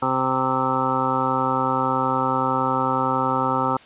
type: harmonic tone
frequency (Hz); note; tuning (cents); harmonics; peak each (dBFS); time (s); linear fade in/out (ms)
130.81; C3; 0; 1 / 2 / 3 / 4 / 6 / 7 / 8 / 9 / 10; -31 / -27 / -32 / -28 / -28 / -25 / -32 / -28 / -25; 0.02-3.77; 5
effects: white hiss -47 dBFS RMS until 3.85 s + resampled to 8000 Hz